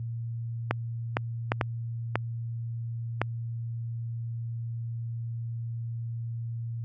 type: clicks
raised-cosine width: 0.5 ms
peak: -9 dBFS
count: 6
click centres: 0.71 / 1.169 / 1.519 / 1.612 / 2.156 / 3.216 s
effects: added 116 Hz sine -31 dBFS peak until 6.84 s + high-pass 60 Hz 12 dB/octave

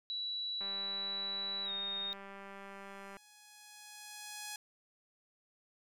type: tone with pitch glide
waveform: sine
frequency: 3931 to 3710 Hz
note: B7 to A#7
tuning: -9 to -9 cents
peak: -36 dBFS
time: 0.1-2.13 s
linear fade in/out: 0 ms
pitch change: -100 cents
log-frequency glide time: 1.64-1.71 s
type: click train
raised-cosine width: 0.5 ms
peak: -35 dBFS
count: 505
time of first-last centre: 0.61-3.168 s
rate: 197 Hz
type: tone with exponential growth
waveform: 5% pulse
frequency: 838 Hz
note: G#5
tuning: 15 cents sharp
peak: -29 dBFS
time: 1.8-4.56 s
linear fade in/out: 2 ms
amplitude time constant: 600 ms
effects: none

